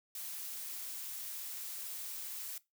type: noise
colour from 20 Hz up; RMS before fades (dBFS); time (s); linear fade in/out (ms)
blue; -43; 0.15-2.58; 2
effects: noise-tail reverb RT60 0.2 s tail -19 dB re dry